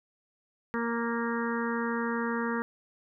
harmonic tone, 233.1 Hz, A#3, in tune, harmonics 1 / 2 / 4 / 5 / 6 / 7 / 8, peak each -31 / -34 / -37 / -38 / -39 / -39 / -40 dBFS, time 0.74-2.62 s, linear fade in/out 0 ms, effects none

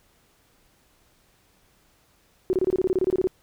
sine tone bursts, 372 Hz, F#4, 9 cents sharp, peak -18 dBFS, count 14, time 2.5-3.272 s, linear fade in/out 0 ms, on 31 ms, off 26 ms, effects pink hiss -62 dBFS RMS until 3.42 s

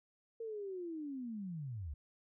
sine linear sweep, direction down, 461.8 to 64.5 Hz, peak -40 dBFS, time 0.4-1.94 s, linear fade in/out 5 ms, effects none

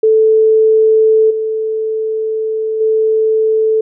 sine tone with level steps, 438.9 Hz, A4, 4 cents flat, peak -6 / -14 / -9 dBFS, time 0.03-3.81 s, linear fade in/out 5 ms, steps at 1.3 / 2.8 s, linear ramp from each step 10 ms, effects none

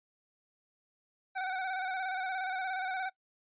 25% pulse tone with vibrato, 752 Hz, F#5, 28 cents sharp, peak -29 dBFS, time 1.35-3.1 s, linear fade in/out 20 ms, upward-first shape square, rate 17 Hz, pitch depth 36 cents each way, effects noise-tail reverb RT60 0.1 s tail -22 dB re dry + resampled to 8000 Hz

